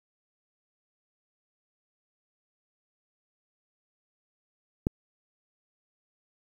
click, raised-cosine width 3 ms, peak -11 dBFS, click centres 4.869 s, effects 8-bit

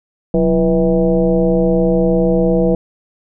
sine tone with frequency modulation, 336.6 Hz, E4, 36 cents sharp, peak -10 dBFS, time 0.34-2.75 s, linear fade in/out 2 ms, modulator 154 Hz, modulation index 1.7, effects none

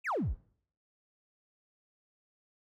triangle exponential sweep, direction down, 2788 to 30.87 Hz, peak -26 dBFS, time 0.04-0.36 s, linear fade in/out 50 ms, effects noise-tail reverb RT60 0.6 s tail -25 dB re dry + tanh soft clip ceiling -26 dBFS

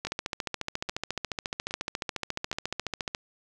two click trains, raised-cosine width 0.2 ms, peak -17 / -13 dBFS, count 4 / 45, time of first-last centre 0.07-2.529 / 0.05-3.149 s, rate 1.22 / 14.2 Hz, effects none

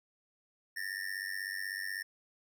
square tone with amplitude modulation, 1812 Hz, A#6, 50 cents flat, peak -33 dBFS, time 0.76-2.03 s, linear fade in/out 10 ms, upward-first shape sine, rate 96.2 Hz, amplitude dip 95%, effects none

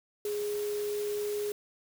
sine tone in noise, 415.3 Hz, G#4, in tune, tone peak -30 dBFS, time 0.25-1.52 s, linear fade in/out 2 ms, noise white, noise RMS -44 dBFS, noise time 0.25-1.52 s, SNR +11 dB, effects none

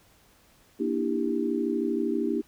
sine chord, E half-diminished seventh, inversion second, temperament just, 237.3 / 296.7 / 329.6 / 395.6 Hz, Bb3 / D4 / E4 / G4, +31 / +18 / 0 / +16 cents, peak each -30 dBFS, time 0.79-2.42 s, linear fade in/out 20 ms, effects pink hiss -60 dBFS RMS until 2.47 s

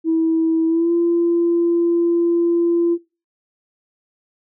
sine tone with pitch glide, 325 to 341.2 Hz, E4 to F4, -24 to -40 cents, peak -13 dBFS, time 0.04-2.98 s, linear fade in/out 50 ms, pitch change +84 cents, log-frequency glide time 0.67-0.92 s, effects noise-tail reverb RT60 0.3 s tail -21 dB re dry + tanh soft clip ceiling -9 dBFS

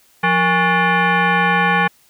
sine tone with frequency modulation, 466.2 Hz, A#4, in tune, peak -12 dBFS, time 0.23-1.88 s, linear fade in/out 10 ms, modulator 642 Hz, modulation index 2.9, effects white hiss -54 dBFS RMS until 2.09 s

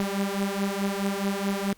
sawtooth beating tone pair, 196 / 200.7 Hz, G3 / G3, 0 / +41 cents, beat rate 4.7 Hz, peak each -24 / -25 dBFS, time 0-1.73 s, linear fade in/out 2 ms, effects pink hiss -58 dBFS RMS until 1.77 s + Opus 48 kbps

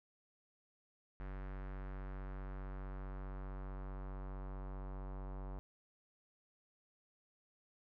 square tone with low-pass filter sweep, 47.67 Hz, G1, 48 cents flat, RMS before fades -45 dBFS, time 1.2-5.59 s, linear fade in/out 0 ms, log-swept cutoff 1700 to 1000 Hz, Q 1.7, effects none

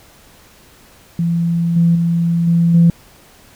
sine tone with level steps, 169.1 Hz, E3, 44 cents sharp, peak -13 / -8 / -12 / -9 / -5 dBFS, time 1.19-2.9 s, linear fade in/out 2 ms, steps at 1.76 / 1.95 / 2.47 / 2.74 s, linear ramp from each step 5 ms, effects tanh soft clip ceiling -2 dBFS + pink hiss -46 dBFS RMS until 3.55 s

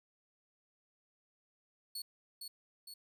sawtooth tone with echo, 4400 Hz, C#8, 14 cents flat, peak -37 dBFS, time 1.95-2.02 s, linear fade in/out 5 ms, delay 460 ms, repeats 2, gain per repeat -4 dB, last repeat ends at 2.94 s, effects none

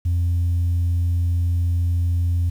sine tone, 86.6 Hz, F2, 14 cents flat, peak -15 dBFS, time 0.05-2.5 s, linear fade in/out 10 ms, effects tanh soft clip ceiling -15 dBFS + 8-bit

